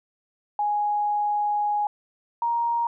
sine tone pair in turn, 830.6 / 938 Hz, G#5 / A#5, 0 / +11 cents, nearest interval major second, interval 211 cents, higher second, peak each -21 dBFS, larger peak neither, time 0.59-1.87 / 2.42-2.87 s, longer first, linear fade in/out 2 ms, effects none

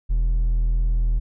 sine tone with hard clipping, 41 Hz, E1, 9 cents flat, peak -18 dBFS, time 0.09-1.2 s, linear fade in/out 20 ms, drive 3 dB, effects none

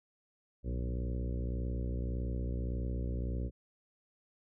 harmonic tone with a mistuned harmonic, 61.74 Hz, B1, in tune, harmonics 1 / 2 / 3 / 4 / 5 / 6 / 7 / 8 / 9, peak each -34 / -40 / -44 / -46 / -48 / -50 / -51 / -52 / -53 dBFS, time 0.63-3.51 s, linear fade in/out 50 ms, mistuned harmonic 2, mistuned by -83 cents, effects none

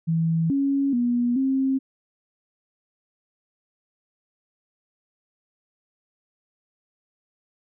sine tone with pitch steps, 163.7 / 276.9 / 241.5 / 266.8 Hz, E3 / C#4 / B3 / C4, -12 / -2 / -39 / +34 cents, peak -19 dBFS, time 0.07-1.79 s, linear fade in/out 20 ms, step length 430 ms, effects none

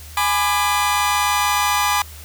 sawtooth chord, G# diminished, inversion none, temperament just, 830.6 / 996.7 / 1196.1 Hz, G#5 / B5 / D6, 0 / +16 / +31 cents, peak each -17 dBFS, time 0.17-2.02 s, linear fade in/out 2 ms, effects added 76 Hz sine -37 dBFS peak until 2.24 s + white hiss -41 dBFS RMS until 2.24 s

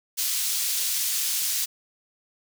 pink high-pass noise, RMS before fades -26 dBFS, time 0.17-1.66 s, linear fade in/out 20 ms, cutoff 4600 Hz, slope 12 dB/octave, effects none

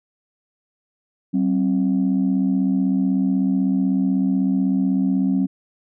sine tone pair together, 190.7 / 266.8 Hz, G3 / C4, -47 / +34 cents, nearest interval tritone, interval 581 cents, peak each -18 dBFS, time 1.33-5.47 s, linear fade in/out 20 ms, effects tanh soft clip ceiling -11 dBFS

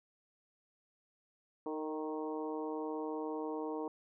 harmonic tone with a mistuned harmonic, 155.56 Hz, D#3, in tune, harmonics 2 / 3 / 4 / 5 / 6 / 7, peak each -40 / -40 / -48 / -48 / -46 / -51 dBFS, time 1.66-3.88 s, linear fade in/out 2 ms, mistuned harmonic 3, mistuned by -21 cents, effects none

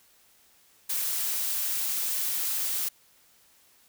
blue noise, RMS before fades -29 dBFS, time 0.89-2.89 s, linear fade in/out 10 ms, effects white hiss -61 dBFS RMS until 3.88 s

